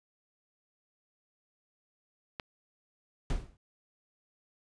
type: click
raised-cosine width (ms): 0.3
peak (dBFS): -21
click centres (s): 2.398
type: noise with exponential decay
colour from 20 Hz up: brown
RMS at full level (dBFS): -26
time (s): 3.3-3.57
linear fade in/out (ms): 1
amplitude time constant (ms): 58
effects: resampled to 22050 Hz